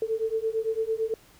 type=beating tone pair; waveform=sine; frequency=440.4 / 449.3 Hz; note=A4 / A4; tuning=+2 / +36 cents; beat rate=8.9 Hz; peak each=-28 dBFS; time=0.02-1.14 s; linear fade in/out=2 ms; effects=pink hiss -56 dBFS RMS until 1.39 s